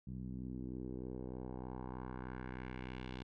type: tone with low-pass filter sweep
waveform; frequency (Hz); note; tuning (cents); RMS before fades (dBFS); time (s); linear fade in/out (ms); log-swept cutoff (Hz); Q
10% pulse; 63.2; B1; +41; -45; 0.07-3.23; 5; 170 to 3600; 1.9
effects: none